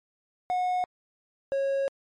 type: tone pair in turn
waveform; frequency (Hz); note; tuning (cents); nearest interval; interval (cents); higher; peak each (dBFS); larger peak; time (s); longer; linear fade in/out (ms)
triangle; 728 / 547.8; F#5 / C#5; -28 / -21; perfect fourth; 493; first; -22; neither; 0.5-0.84 / 1.52-1.88; second; 0
effects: MP3 48 kbps